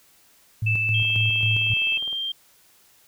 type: tone with tremolo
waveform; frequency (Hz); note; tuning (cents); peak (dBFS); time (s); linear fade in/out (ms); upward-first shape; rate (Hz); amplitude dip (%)
sine; 108.7; A2; -21; -21; 0.62-1.74; 5; square; 3.7; 60
type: tone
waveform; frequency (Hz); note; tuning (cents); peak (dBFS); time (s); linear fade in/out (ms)
sine; 2637; E7; 0; -21; 0.66-1.98; 10
type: tone with pitch glide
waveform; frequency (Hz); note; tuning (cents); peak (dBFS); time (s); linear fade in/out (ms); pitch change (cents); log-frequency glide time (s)
sine; 3200 to 3176; G7 to G7; +35 to +22; -25; 0.94-2.32; 5; -13; 1.53-2.05
type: click train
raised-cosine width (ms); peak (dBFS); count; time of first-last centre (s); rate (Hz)
1; -31; 23; 1-2.128; 19.5
effects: white hiss -57 dBFS RMS until 3.07 s